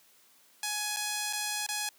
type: tone with dropouts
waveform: 5% pulse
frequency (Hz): 838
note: G#5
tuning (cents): +15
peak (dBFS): -19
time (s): 0.63-1.89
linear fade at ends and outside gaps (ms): 2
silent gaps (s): 0.963-0.968 / 1.328-1.332 / 1.665-1.688
effects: white hiss -62 dBFS RMS until 1.98 s + high-pass 150 Hz 12 dB/octave